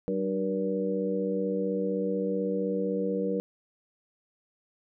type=harmonic tone with a mistuned harmonic; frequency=95.8 Hz; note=G2; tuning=39 cents flat; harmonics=2 / 3 / 4 / 5 / 6; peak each=-31 / -34 / -38 / -29 / -40 dBFS; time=0.08-3.4 s; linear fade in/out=0 ms; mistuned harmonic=3; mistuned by=+75 cents; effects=none